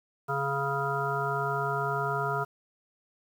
harmonic tone, 139.2 Hz, C#3, 8 cents sharp, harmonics 1 / 3 / 5 / 7 / 9 / 10, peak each -34 / -34 / -34 / -34 / -34 / -34 dBFS, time 0.28-2.45 s, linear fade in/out 20 ms, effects 9-bit

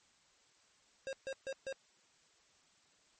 square tone bursts, 537 Hz, C5, 45 cents sharp, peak -39 dBFS, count 4, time 1.07-1.726 s, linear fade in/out 0 ms, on 59 ms, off 140 ms, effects white hiss -69 dBFS RMS until 3.19 s + MP3 32 kbps

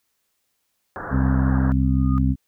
white low-pass noise, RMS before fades -32 dBFS, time 0.96-1.72 s, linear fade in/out 0 ms, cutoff 1700 Hz, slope 96 dB/octave
harmonic tone, 65.5 Hz, C2, 2 cents sharp, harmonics 1 / 2 / 3 / 4, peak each -20 / -21 / -25 / -22 dBFS, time 1.1-2.36 s, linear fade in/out 50 ms
sine tone with exponential growth, 1230 Hz, D#6, 20 cents flat, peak -27 dBFS, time 1.81-2.18 s, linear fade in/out 0 ms, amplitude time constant 80 ms
effects white hiss -72 dBFS RMS until 2.47 s

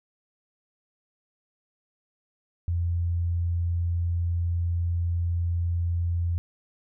sine tone, 85.9 Hz, F2, 28 cents flat, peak -23 dBFS, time 2.68-6.38 s, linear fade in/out 0 ms, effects none

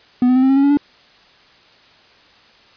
triangle tone with pitch steps, 247.8 / 253.3 / 258.9 / 264.7 / 270.5 / 276.5 / 282.7 / 289 Hz, B3 / B3 / C4 / C4 / C#4 / C#4 / C#4 / D4, +6 / +44 / -18 / +20 / -42 / -4 / +34 / -28 cents, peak -8 dBFS, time 0.22-0.772 s, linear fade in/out 2 ms, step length 69 ms, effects white hiss -49 dBFS RMS until 2.76 s + resampled to 11025 Hz

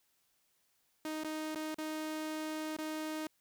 sawtooth tone with dropouts, 311.1 Hz, D#4, in tune, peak -33 dBFS, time 1.05-3.27 s, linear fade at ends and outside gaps 2 ms, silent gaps 1.236-1.245 / 1.548-1.557 / 1.745-1.784 / 2.766-2.786 s, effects white hiss -75 dBFS RMS until 3.4 s

